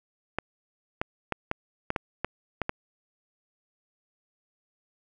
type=clicks; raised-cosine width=0.5 ms; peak=-12 dBFS; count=9; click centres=0.386 / 1.015 / 1.323 / 1.514 / 1.904 / 1.962 / 2.246 / 2.617 / 2.694 s; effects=none